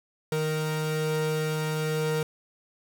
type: tone pair together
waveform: 45% pulse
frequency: 155.56 / 465.6 Hz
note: D#3 / A#4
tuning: 0 / -2 cents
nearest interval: octave + perfect fifth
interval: 1898 cents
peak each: -28 / -29 dBFS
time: 0.32-2.23 s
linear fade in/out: 2 ms
effects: none